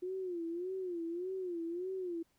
sine tone with vibrato, 355 Hz, F4, 28 cents sharp, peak -36 dBFS, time 0.02-2.23 s, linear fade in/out 10 ms, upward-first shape sine, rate 1.7 Hz, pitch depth 120 cents each way, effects pink hiss -75 dBFS RMS until 2.38 s

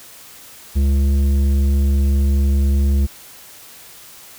sine tone with tanh clipping, 69.3 Hz, C#2, in tune, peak -14 dBFS, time 0.75-3.07 s, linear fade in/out 20 ms, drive 10 dB, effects white hiss -41 dBFS RMS until 4.38 s

